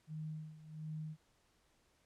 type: tone with tremolo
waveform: sine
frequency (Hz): 155.56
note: D#3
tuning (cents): 0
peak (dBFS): -40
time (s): 0.07-1.17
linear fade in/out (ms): 50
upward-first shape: sine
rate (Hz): 1.4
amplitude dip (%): 80
effects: pink hiss -74 dBFS RMS until 2.05 s + low-pass 10000 Hz 12 dB/octave